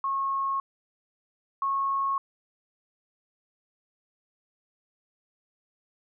sine tone pair in turn, 1090 / 1095.2 Hz, C#6 / C#6, -29 / -21 cents, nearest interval unison, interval 8 cents, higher second, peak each -25 / -24 dBFS, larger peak second, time 0.04-0.6 / 1.62-2.18 s, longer neither, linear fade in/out 2 ms, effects none

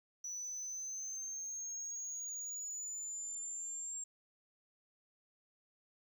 sine linear sweep, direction up, 5910 to 7459 Hz, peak -38 dBFS, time 0.24-4.04 s, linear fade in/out 5 ms, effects tanh soft clip ceiling -39 dBFS + 12-bit

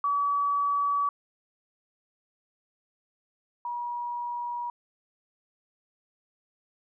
sine tone pair in turn, 1142 / 960.3 Hz, D6 / B5, -49 / -49 cents, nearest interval minor third, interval 300 cents, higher first, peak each -23 / -30 dBFS, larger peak first, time 0.04-1.09 / 3.65-4.7 s, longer neither, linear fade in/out 2 ms, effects none

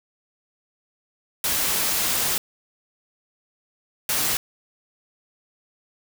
white noise bursts at uneven times, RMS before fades -23 dBFS, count 2, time 1.44-2.38 / 4.09-4.37 s, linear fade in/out 2 ms, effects none

